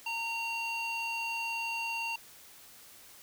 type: tone with band-pass filter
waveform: square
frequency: 919 Hz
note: A#5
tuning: 25 cents flat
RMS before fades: -35 dBFS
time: 0.06-2.16 s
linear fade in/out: 5 ms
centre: 2600 Hz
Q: 1.7
effects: white hiss -54 dBFS RMS until 3.22 s